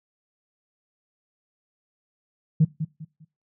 sine tone with echo, 156.7 Hz, D#3, 13 cents sharp, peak -12 dBFS, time 2.6-2.65 s, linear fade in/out 10 ms, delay 200 ms, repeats 3, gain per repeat -11 dB, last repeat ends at 3.25 s, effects noise-tail reverb RT60 0.3 s tail -22 dB re dry + tanh soft clip ceiling -9 dBFS

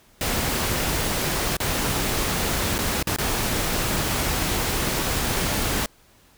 pink noise with dropouts, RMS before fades -24 dBFS, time 0.21-5.86 s, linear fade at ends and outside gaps 1 ms, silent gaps 1.568-1.602 / 2.782-2.788 / 3.027-3.071 / 3.162-3.185 s, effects pink hiss -56 dBFS RMS until 6.37 s

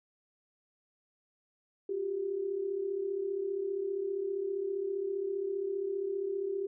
sine tone pair together, 360.3 / 395.4 Hz, F#4 / G4, -46 / +15 cents, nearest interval major second, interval 161 cents, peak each -38 / -32 dBFS, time 1.89-6.67 s, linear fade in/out 5 ms, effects none

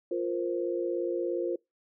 sine chord, F suspended fourth, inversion none, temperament equal, 349.2 / 466.2 / 523.3 Hz, F4 / Bb4 / C5, 0 / 0 / 0 cents, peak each -30 / -34 / -34 dBFS, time 0.11-1.56 s, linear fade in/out 5 ms, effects noise-tail reverb RT60 0.2 s tail -25 dB re dry

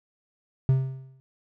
triangle tone with exponential decay, 132.2 Hz, C3, 18 cents sharp, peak -13 dBFS, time 0.69-1.2 s, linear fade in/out 0 ms, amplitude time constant 110 ms, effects none

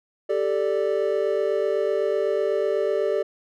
triangle chord, G suspended second, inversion none, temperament equal, 392 / 440 / 587.3 Hz, G4 / A4 / D5, 0 / 0 / 0 cents, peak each -23 dBFS, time 0.29-3.23 s, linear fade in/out 10 ms, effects none

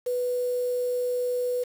sine tone with quantisation, 493.9 Hz, B4, in tune, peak -24 dBFS, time 0.06-1.64 s, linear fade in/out 10 ms, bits 7, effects none

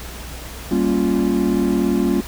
triangle chord, G half-diminished seventh, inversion none, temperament equal, 196 / 233.1 / 277.2 / 349.2 Hz, G3 / Bb3 / Db4 / F4, 0 / 0 / 0 / 0 cents, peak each -19 dBFS, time 0.71-2.21 s, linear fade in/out 5 ms, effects added 60 Hz sine -34 dBFS peak until 2.27 s + pink hiss -35 dBFS RMS until 2.27 s

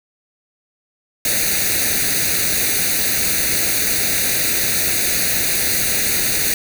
white noise with comb filter, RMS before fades -18 dBFS, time 1.25-6.54 s, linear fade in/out 2 ms, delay 0.47 ms, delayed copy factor +0.8, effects none

